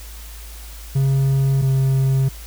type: tone pair in turn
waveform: triangle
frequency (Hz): 135.8 / 133.93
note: C#3 / C3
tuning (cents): -35 / +41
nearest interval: unison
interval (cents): 24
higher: first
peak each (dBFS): -12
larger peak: neither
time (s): 0.95-1.62 / 1.62-2.29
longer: neither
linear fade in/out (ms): 10
effects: added 54 Hz sine -34 dBFS peak until 2.46 s + white hiss -41 dBFS RMS until 2.46 s